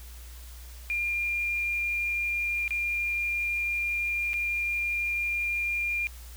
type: tone with dropouts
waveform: sine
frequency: 2402 Hz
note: D7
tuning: 38 cents sharp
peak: -26 dBFS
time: 0.9-6.07 s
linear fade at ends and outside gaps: 0 ms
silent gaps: 2.679-2.707 / 4.333-4.34 s
effects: added 60 Hz sine -42 dBFS peak until 6.36 s + white hiss -51 dBFS RMS until 6.36 s